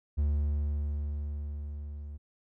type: tone with level ramp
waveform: triangle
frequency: 73.2 Hz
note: D2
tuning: 5 cents flat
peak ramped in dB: -22 to -37 dBFS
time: 0.17-2.18 s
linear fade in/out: 20 ms
effects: none